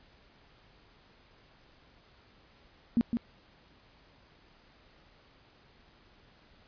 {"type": "tone with echo", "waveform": "sine", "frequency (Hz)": 234.5, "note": "A#3", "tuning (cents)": 11, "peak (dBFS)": -21, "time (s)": [2.97, 3.01], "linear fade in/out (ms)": 0, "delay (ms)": 160, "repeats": 1, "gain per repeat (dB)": -5, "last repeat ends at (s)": 3.17, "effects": ["pink hiss -61 dBFS RMS until 6.67 s", "resampled to 11025 Hz"]}